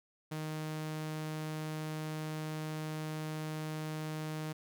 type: tone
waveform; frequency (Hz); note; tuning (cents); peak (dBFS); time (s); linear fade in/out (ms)
sawtooth; 155.4; D#3; -2; -33; 0.31-4.53; 10
effects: none